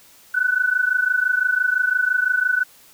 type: tone pair together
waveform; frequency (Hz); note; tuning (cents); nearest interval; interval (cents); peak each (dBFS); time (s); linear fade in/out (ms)
sine; 1480 / 1505.9; F#6 / F#6; 0 / +30; unison; 30; -20 / -19; 0.34-2.64; 10
effects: white hiss -50 dBFS RMS until 2.93 s